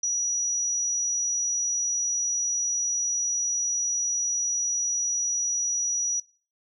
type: tone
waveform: sine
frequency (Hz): 5830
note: F#8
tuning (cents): -26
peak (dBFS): -23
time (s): 0.03-6.2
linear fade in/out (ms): 5
effects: noise-tail reverb RT60 0.4 s tail -23 dB re dry